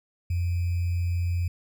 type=tone with sample-and-hold; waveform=sine; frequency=87.31 Hz; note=F2; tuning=in tune; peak=-23 dBFS; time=0.3-1.48 s; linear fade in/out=5 ms; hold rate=2450 Hz; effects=none